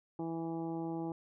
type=harmonic tone; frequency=164.81 Hz; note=E3; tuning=in tune; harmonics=1 / 2 / 3 / 4 / 5 / 6 / 7; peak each=-42 / -37 / -48 / -50 / -45 / -57 / -59 dBFS; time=0.19-1.12 s; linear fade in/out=2 ms; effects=none